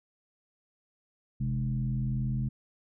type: tone with frequency modulation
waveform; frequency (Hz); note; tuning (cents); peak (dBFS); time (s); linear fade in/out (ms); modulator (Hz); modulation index
sine; 130; C3; -11; -27; 1.4-2.49; 10; 79.3; 0.86
effects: none